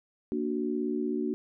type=chord; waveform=sine; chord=Bb augmented; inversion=none; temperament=equal; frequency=233.1 / 293.7 / 370 Hz; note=Bb3 / D4 / F#4; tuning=0 / 0 / 0 cents; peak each=-32 dBFS; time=0.32-1.34 s; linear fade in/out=0 ms; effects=none